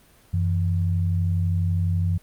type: tone pair together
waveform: sine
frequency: 92 / 164.11 Hz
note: F#2 / E3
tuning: -9 / -7 cents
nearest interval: minor seventh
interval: 1002 cents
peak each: -20 / -27 dBFS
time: 0.33-2.18 s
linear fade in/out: 10 ms
effects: pink hiss -55 dBFS RMS until 2.22 s + Opus 32 kbps